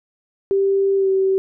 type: tone with pitch glide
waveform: sine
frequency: 392 to 383.7 Hz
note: G4 to G4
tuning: 0 to -37 cents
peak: -14 dBFS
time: 0.51-1.38 s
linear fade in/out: 0 ms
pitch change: -37 cents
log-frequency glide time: 0.96-1.09 s
effects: none